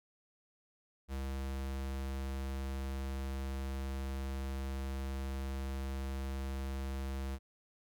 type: tone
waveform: square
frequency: 67.2 Hz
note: C2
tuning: 47 cents sharp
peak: -37 dBFS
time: 1.08-7.39 s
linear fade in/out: 50 ms
effects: none

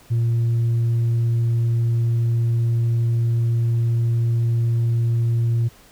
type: tone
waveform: sine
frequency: 116.54 Hz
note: A#2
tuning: in tune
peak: -14 dBFS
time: 0.1-5.69 s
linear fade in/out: 20 ms
effects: tanh soft clip ceiling -15 dBFS + pink hiss -50 dBFS RMS until 5.91 s

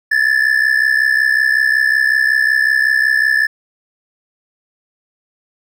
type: ring-modulated tone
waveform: triangle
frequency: 1746 Hz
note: A6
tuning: 14 cents flat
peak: -6 dBFS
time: 0.11-3.47 s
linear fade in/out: 10 ms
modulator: 32.7 Hz
effects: none

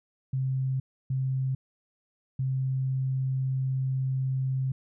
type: tone bursts at uneven times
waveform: sine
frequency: 131.9 Hz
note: C3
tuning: 14 cents sharp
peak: -25 dBFS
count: 3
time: 0.33-0.8 / 1.1-1.55 / 2.39-4.72 s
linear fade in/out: 5 ms
effects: none

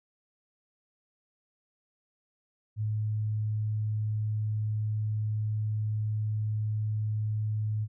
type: tone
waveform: sine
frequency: 107.3 Hz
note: A2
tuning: 43 cents flat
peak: -27 dBFS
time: 2.76-7.88 s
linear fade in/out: 50 ms
effects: none

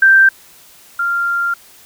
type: tone pair in turn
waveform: sine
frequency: 1568 / 1390.6 Hz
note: G6 / F6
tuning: 0 / -8 cents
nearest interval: major second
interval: 208 cents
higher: first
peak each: -5 / -14 dBFS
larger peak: first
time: 0.02-0.29 / 0.99-1.54 s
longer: second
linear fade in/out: 5 ms
effects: white hiss -44 dBFS RMS until 1.85 s

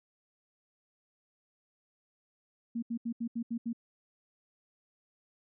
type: tone bursts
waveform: sine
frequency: 233.1 Hz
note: A#3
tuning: in tune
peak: -31 dBFS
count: 7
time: 2.75-3.731 s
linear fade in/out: 10 ms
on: 75 ms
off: 76 ms
effects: none

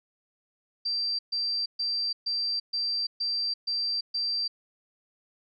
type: tone bursts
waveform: sine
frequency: 4699 Hz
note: D8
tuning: in tune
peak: -26 dBFS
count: 8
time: 0.85-4.48 s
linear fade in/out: 10 ms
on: 340 ms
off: 130 ms
effects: none

